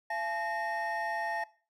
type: tone cluster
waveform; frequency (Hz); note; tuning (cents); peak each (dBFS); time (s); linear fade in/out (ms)
triangle; 680 / 860 / 1838; F5 / A5 / A#6; -46 / -40 / -25; -35 / -33 / -34; 0.1-1.44; 5
effects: noise-tail reverb RT60 0.4 s tail -20 dB re dry + tanh soft clip ceiling -21 dBFS